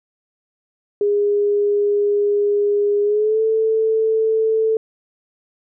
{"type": "tone with pitch glide", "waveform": "sine", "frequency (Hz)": [410, 442], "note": ["G#4", "A4"], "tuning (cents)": [-22, 8], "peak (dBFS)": -14, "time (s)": [1.01, 4.77], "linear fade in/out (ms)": 2, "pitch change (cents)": 130, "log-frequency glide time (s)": [3.03, 3.41], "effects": []}